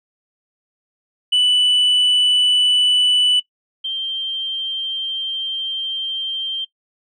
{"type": "tone pair in turn", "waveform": "sine", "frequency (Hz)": [2977, 3154], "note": ["F#7", "G7"], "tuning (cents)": [10, 10], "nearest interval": "minor second", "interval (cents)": 100, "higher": "second", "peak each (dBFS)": [-10, -20], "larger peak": "first", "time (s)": [[1.32, 3.4], [3.84, 6.65]], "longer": "second", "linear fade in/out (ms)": 10, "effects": ["noise-tail reverb RT60 0.1 s tail -20 dB re dry", "tanh soft clip ceiling -11 dBFS"]}